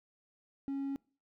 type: tone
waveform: triangle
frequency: 275.4 Hz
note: C#4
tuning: 11 cents flat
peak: -31 dBFS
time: 0.68-0.96 s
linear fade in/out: 0 ms
effects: noise-tail reverb RT60 0.4 s tail -25 dB re dry + tanh soft clip ceiling -28 dBFS